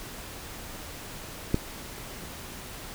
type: click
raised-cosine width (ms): 3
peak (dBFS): -9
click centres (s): 1.544
effects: pink hiss -41 dBFS RMS until 2.94 s